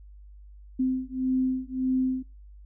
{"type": "beating tone pair", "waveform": "sine", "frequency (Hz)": [257.9, 259.6], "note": ["C4", "C4"], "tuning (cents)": [-25, -13], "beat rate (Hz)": 1.7, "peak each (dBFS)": -27, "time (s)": [0.79, 2.23], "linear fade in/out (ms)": 10, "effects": ["noise-tail reverb RT60 0.3 s tail -24 dB re dry", "added 50 Hz sine -45 dBFS peak until 2.65 s"]}